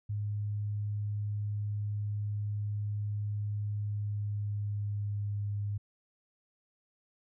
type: tone with pitch glide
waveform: sine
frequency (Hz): 103.83 to 102.4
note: G#2 to G#2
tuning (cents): 0 to -24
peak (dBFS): -31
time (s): 0.09-5.78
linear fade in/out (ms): 10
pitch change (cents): -24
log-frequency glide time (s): 3.79-5.45
effects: none